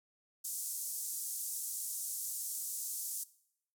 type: band-pass noise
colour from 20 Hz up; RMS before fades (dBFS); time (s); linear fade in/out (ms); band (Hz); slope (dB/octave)
white; -40; 0.44-3.24; 10; 6500 to 13000; 24
effects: noise-tail reverb RT60 0.7 s tail -19 dB re dry